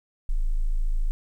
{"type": "tone", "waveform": "sine", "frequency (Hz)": 27.11, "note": "A0", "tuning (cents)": -25, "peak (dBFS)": -20, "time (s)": [0.29, 1.11], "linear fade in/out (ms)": 0, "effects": ["10-bit"]}